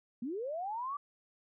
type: linear sweep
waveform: sine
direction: up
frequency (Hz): 220 to 1174.7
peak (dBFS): -35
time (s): 0.22-0.97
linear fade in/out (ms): 5
effects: none

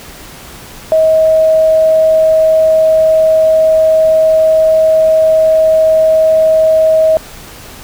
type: tone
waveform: sine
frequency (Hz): 636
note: D#5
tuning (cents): +38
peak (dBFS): -5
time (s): 0.92-7.17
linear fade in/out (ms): 0
effects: pink hiss -32 dBFS RMS until 7.83 s

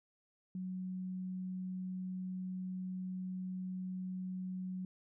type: tone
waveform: sine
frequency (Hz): 185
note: F#3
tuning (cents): 0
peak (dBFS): -38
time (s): 0.55-4.85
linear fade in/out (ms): 2
effects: none

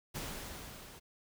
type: noise with level ramp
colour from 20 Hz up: pink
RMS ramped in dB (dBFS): -40 to -53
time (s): 0.14-1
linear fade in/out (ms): 20
effects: none

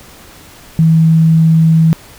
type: tone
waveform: sine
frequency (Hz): 161.6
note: E3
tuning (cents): -34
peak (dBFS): -5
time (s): 0.79-1.93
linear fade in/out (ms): 0
effects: pink hiss -38 dBFS RMS until 2.18 s

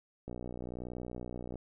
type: click train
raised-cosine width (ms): 2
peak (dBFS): -28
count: 79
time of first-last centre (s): 0.28-1.557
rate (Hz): 61.1
effects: none

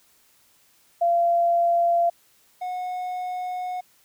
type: tone pair in turn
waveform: sine / triangle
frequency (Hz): 687 / 728.9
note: F5 / F#5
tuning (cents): -29 / -26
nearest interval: minor second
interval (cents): 103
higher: second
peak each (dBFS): -17 / -25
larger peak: first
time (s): 1.01-2.1 / 2.61-3.81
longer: second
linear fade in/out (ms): 10
effects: white hiss -60 dBFS RMS until 4.04 s

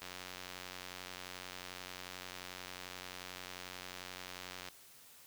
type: click train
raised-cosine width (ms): 0.2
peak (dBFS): -27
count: 427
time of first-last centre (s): 0.02-4.686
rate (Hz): 91.3
effects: white hiss -59 dBFS RMS until 5.26 s

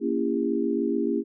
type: chord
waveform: sine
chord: A# diminished seventh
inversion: none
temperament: just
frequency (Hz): 233.1 / 279.7 / 335.6 / 402.8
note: A#3 / C#4 / E4 / G4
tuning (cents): 0 / +16 / +31 / +47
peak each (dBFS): -28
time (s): 0-1.24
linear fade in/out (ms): 50
effects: none

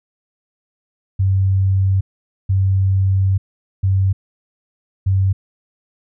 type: tone bursts at uneven times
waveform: sine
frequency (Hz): 96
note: G2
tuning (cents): -36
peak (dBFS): -12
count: 4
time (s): 1.19-2.01 / 2.49-3.38 / 3.83-4.13 / 5.06-5.33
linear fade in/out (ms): 10
effects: none

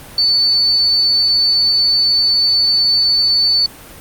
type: tone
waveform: sine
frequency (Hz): 4496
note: C#8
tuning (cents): +24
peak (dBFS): -10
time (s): 0.18-3.66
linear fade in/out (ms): 2
effects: pink hiss -36 dBFS RMS until 4 s + Opus 32 kbps

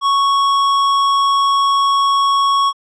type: tone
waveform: square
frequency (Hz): 1108.7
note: C#6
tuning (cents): 0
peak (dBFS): -12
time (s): 0.01-2.73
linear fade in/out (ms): 50
effects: low-pass 5000 Hz 12 dB/octave

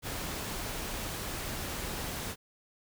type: noise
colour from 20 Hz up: pink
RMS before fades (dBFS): -37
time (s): 0.02-2.36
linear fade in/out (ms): 50
effects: none

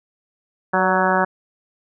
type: harmonic tone with a mistuned harmonic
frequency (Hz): 186.2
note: F#3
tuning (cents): +11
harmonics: 1 / 2 / 3 / 4 / 5 / 6 / 7 / 8 / 9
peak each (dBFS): -24 / -25 / -23 / -22 / -22 / -25 / -26 / -24 / -25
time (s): 0.73-1.25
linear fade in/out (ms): 10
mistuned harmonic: 3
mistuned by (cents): +30
effects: none

